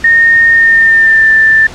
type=tone with pitch glide; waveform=sine; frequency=1839 to 1773.3 Hz; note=A#6 to A6; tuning=-24 to +13 cents; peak=-3 dBFS; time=0.04-1.67 s; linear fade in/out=5 ms; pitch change=-63 cents; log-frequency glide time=0.48-1.32 s; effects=pink hiss -29 dBFS RMS until 1.74 s + low-pass 6000 Hz 12 dB/octave